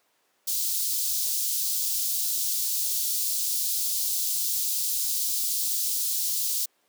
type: high-pass noise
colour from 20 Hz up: white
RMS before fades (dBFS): -27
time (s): 0.47-6.66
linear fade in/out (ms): 10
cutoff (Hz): 4100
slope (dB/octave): 24
effects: pink hiss -68 dBFS RMS until 6.88 s + high-pass 400 Hz 12 dB/octave